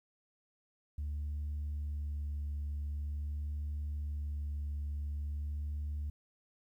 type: tone with vibrato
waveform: sine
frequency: 73.42 Hz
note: D2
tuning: in tune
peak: -33 dBFS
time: 0.98-6.1 s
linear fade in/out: 5 ms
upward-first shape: sine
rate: 0.46 Hz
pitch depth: 13 cents each way
effects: tanh soft clip ceiling -33 dBFS + 12-bit